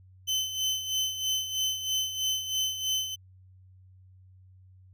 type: tone with tremolo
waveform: 30% pulse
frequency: 3053 Hz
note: G7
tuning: 46 cents flat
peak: -22 dBFS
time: 0.27-3.16 s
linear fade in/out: 20 ms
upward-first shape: sine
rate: 3.1 Hz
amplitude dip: 65%
effects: added 93 Hz sine -52 dBFS peak until 4.93 s